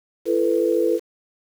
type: chord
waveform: sine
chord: E suspended fourth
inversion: none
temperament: equal with one note detuned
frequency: 337.5 / 440 / 493.9 Hz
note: E4 / A4 / B4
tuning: +41 / 0 / 0 cents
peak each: -21 dBFS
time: 0.25-1 s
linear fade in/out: 50 ms
effects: 7-bit